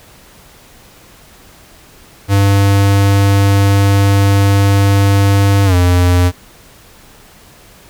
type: tone with pitch glide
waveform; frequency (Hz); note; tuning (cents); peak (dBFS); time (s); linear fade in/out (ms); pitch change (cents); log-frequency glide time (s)
square; 99.4 to 89.07; G2 to F2; +25 to +35; -8; 2.28-6.32; 50; -190; 5.65-5.75
effects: pink hiss -42 dBFS RMS until 7.89 s